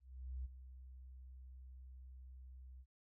sine tone with ADSR envelope, 64 Hz, C2, 38 cents flat, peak -40 dBFS, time 0-2.86 s, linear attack 450 ms, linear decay 19 ms, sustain -12 dB, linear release 59 ms, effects none

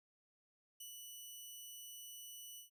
10% pulse tone with ADSR envelope, 2960 Hz, F#7, in tune, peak -40 dBFS, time 0.8-2.7 s, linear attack 7 ms, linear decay 100 ms, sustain -2 dB, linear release 120 ms, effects none

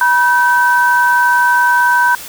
sine tone pair together, 970 / 1538.5 Hz, B5 / G6, -31 / -33 cents, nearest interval minor sixth, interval 798 cents, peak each -11 dBFS, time 0.01-2.15 s, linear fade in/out 2 ms, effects white hiss -30 dBFS RMS until 2.28 s

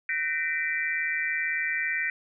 sine tone cluster, 1524 / 1851 / 2009 / 2347 Hz, G6 / A#6 / B6 / D7, -49 / -13 / +29 / -2 cents, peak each -35 / -29 / -32 / -31 dBFS, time 0.09-2.1 s, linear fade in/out 2 ms, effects none

